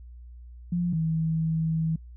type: tone pair in turn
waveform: sine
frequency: 174.61 / 161.19 Hz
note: F3 / E3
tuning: 0 / -38 cents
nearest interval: minor second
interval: 138 cents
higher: first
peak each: -23 dBFS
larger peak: neither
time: 0.72-0.93 / 0.93-1.96 s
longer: second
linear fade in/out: 5 ms
effects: noise-tail reverb RT60 0.1 s tail -25 dB re dry + added 60 Hz sine -42 dBFS peak until 2.16 s